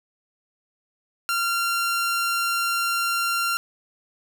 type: tone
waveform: sawtooth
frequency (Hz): 1380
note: F6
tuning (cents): -21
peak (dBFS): -18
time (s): 1.29-3.57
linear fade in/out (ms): 0
effects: none